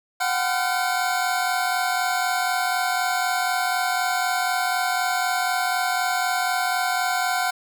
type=tone cluster; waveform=square; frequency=730 / 774 / 1018 / 1393 / 1516 Hz; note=F#5 / G5 / C6 / F6 / F#6; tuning=-24 / -22 / -48 / -5 / +42 cents; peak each=-25 / -31 / -33 / -29 / -29 dBFS; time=0.2-7.51 s; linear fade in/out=10 ms; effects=none